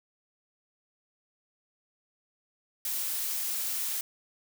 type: noise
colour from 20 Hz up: blue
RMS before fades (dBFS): -32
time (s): 2.85-4.01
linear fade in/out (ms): 2
effects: none